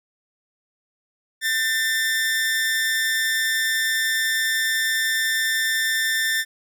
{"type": "tone with amplitude modulation", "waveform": "sawtooth", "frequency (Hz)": 1790, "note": "A6", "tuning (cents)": 29, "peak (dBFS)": -14, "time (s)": [1.41, 6.45], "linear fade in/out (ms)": 50, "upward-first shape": "sine", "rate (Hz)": 246, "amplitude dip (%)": 50, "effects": []}